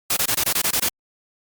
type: noise bursts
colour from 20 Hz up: white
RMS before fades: -20 dBFS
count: 9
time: 0.1-0.888 s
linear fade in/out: 5 ms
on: 68 ms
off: 22 ms
effects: Opus 48 kbps